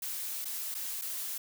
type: noise with dropouts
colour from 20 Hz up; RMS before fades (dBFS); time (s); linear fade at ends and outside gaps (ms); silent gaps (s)
blue; -37; 0.02-1.38; 5; 0.447-0.453 / 0.744-0.748 / 1.014-1.019
effects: none